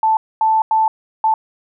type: tone bursts at uneven times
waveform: sine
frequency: 880 Hz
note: A5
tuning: in tune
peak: -11 dBFS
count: 4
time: 0.03-0.17 / 0.41-0.62 / 0.71-0.88 / 1.24-1.34 s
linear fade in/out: 2 ms
effects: none